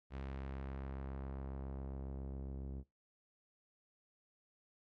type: tone with low-pass filter sweep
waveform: sawtooth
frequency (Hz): 67.3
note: C2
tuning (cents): +49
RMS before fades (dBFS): -45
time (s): 0.1-2.84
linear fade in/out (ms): 50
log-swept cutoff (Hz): 3000 to 370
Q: 0.79
effects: noise-tail reverb RT60 0.2 s tail -19 dB re dry